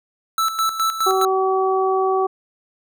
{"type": "tone with tremolo", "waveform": "square", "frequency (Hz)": 1318.5, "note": "E6", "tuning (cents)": 0, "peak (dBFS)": -17, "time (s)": [0.38, 1.25], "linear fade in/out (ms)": 2, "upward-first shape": "square", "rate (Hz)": 4.8, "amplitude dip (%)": 65}
{"type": "harmonic tone", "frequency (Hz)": 380.1, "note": "F#4", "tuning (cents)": 47, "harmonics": [1, 2, 3], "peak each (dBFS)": [-18, -21, -23], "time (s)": [1.06, 2.27], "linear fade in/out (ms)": 10}
{"effects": []}